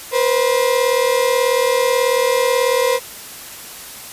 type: tone pair together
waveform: 35% pulse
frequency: 482.7 / 521 Hz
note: B4 / C5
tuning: -40 / -7 cents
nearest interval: minor second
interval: 133 cents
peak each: -15 dBFS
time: 0.11-3 s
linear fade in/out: 50 ms
effects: white hiss -34 dBFS RMS until 4.12 s + resampled to 32000 Hz